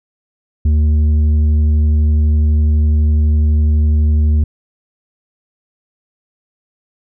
sine tone with tanh clipping, 76 Hz, D#2, 40 cents flat, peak -10 dBFS, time 0.65-4.44 s, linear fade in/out 5 ms, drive 6 dB, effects none

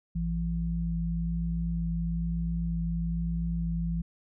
sine tone pair together, 55.71 / 168.2 Hz, A1 / E3, +22 / +35 cents, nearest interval octave + perfect fifth, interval 1913 cents, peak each -31 / -29 dBFS, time 0.15-4.02 s, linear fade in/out 10 ms, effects none

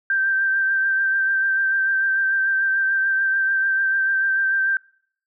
sine tone with vibrato, 1568 Hz, G6, in tune, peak -17 dBFS, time 0.1-4.77 s, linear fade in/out 2 ms, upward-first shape sine, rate 6.8 Hz, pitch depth 21 cents each way, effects noise-tail reverb RT60 0.6 s tail -26 dB re dry

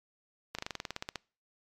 slowing click train, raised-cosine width 0.2 ms, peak -18 dBFS, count 13, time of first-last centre 0.55-1.157 s, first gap 36 ms, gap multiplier 1.06, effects noise-tail reverb RT60 0.4 s tail -25 dB re dry + MP3 96 kbps

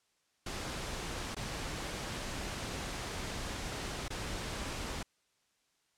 pink noise with dropouts, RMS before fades -39 dBFS, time 0.46-5.03 s, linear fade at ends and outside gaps 5 ms, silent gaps 1.348-1.365 / 4.082-4.103 s, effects white hiss -75 dBFS RMS until 5.97 s + low-pass 8000 Hz 12 dB/octave

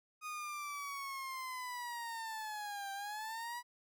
30% pulse linear two-way sweep, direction down then up, 1245 to 784 to 980 Hz, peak -38 dBFS, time 0.21-3.63 s, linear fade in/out 50 ms, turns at 2.92 s, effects none

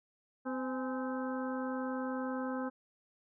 harmonic tone with a mistuned harmonic, 257.9 Hz, C4, 25 cents flat, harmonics 1 / 2 / 3 / 4 / 5 / 6, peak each -36 / -40 / -45 / -46 / -46 / -47 dBFS, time 0.45-2.7 s, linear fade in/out 20 ms, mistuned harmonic 3, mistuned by +110 cents, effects none

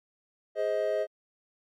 triangle chord, Ab major, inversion none, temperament equal with one note detuned, 415.3 / 523.3 / 630.6 Hz, Ab4 / C5 / Eb5, 0 / 0 / +23 cents, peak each -30 / -30 / -26 dBFS, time 0.55-1.07 s, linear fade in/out 50 ms, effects MP3 96 kbps

